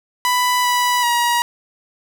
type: tone with pitch steps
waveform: sawtooth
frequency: 992 / 984 / 955 Hz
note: B5 / B5 / A#5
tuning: +7 / -7 / +42 cents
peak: -11 dBFS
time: 0.25-1.42 s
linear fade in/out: 0 ms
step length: 390 ms
effects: none

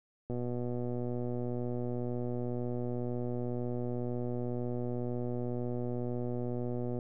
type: click train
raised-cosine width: 2 ms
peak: -24 dBFS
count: 817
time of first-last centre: 0.3-6.989 s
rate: 122 Hz
effects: none

